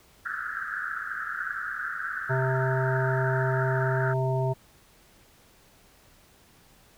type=band-pass noise; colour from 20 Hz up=white; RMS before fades=-33 dBFS; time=0.25-4.14 s; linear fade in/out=10 ms; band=1300 to 1700 Hz; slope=96 dB/octave
type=harmonic tone; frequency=130.81 Hz; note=C3; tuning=in tune; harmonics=1 / 3 / 5 / 7; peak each=-25 / -31 / -31 / -34 dBFS; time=2.29-4.54 s; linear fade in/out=20 ms
effects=pink hiss -58 dBFS RMS until 6.97 s